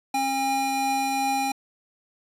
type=tone pair together; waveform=square; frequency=270.2 / 808 Hz; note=C#4 / G#5; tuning=-44 / -48 cents; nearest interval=octave + perfect fifth; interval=1896 cents; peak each=-31 / -24 dBFS; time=0.14-1.52 s; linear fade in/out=5 ms; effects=resampled to 32000 Hz